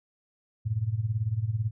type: tone with tremolo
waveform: sine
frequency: 110 Hz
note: A2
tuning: in tune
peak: -22 dBFS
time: 0.65-1.71 s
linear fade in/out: 20 ms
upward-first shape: sine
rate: 18 Hz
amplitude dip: 80%
effects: none